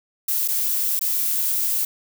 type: noise with dropouts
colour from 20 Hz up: violet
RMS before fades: -22 dBFS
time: 0.28-1.85 s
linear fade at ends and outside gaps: 5 ms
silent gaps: 0.478-0.484 / 0.993-1.011 s
effects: none